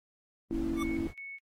brown noise, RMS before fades -40 dBFS, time 0.5-1.14 s, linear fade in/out 50 ms
sine chord, A# diminished, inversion none, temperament equal, 233.1 / 277.2 / 329.6 Hz, A#3 / C#4 / E4, 0 / 0 / 0 cents, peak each -38 / -36 / -32 dBFS, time 0.51-1.07 s, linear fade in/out 0 ms
square tone with exponential growth, 1174.7 Hz, D6, in tune, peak -33 dBFS, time 0.72-0.83 s, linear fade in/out 5 ms, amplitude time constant 23 ms
sine tone with tremolo, 2210 Hz, C#7, 6 cents flat, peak -40 dBFS, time 0.76-1.4 s, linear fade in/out 50 ms, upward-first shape square, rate 2.4 Hz, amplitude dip 80%
effects AAC 48 kbps

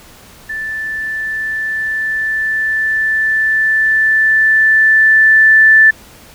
sine tone with level ramp, 1760 Hz, A6, in tune, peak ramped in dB -19 to -3 dBFS, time 0.49-5.91 s, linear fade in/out 10 ms, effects pink hiss -40 dBFS RMS until 6.34 s

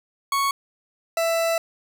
40% pulse tone pair in turn, 1108.7 / 662.9 Hz, C#6 / E5, 0 / +10 cents, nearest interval major sixth, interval 890 cents, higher first, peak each -19 dBFS, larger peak neither, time 0.32-0.51 / 1.17-1.58 s, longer second, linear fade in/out 2 ms, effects none

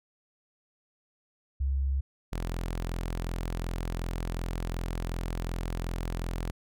sine / sawtooth tone pair in turn, 67.8 / 42.71 Hz, C#2 / F1, -38 / -38 cents, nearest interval minor sixth, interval 800 cents, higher first, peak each -25 / -27 dBFS, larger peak first, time 1.6-2.01 / 2.32-6.51 s, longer second, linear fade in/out 10 ms, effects none

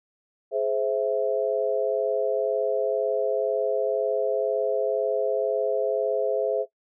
sine chord, Ab augmented, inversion none, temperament equal with one note detuned, 421.3 / 523.3 / 659.3 Hz, Ab4 / C5 / E5, +25 / 0 / 0 cents, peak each -26 dBFS, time 0.51-6.66 s, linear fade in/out 50 ms, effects noise-tail reverb RT60 0.1 s tail -18 dB re dry

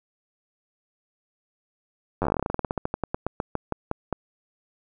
slowing click train, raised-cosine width 1 ms, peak -11 dBFS, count 29, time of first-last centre 2.22-4.127 s, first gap 10 ms, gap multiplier 1.12, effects none

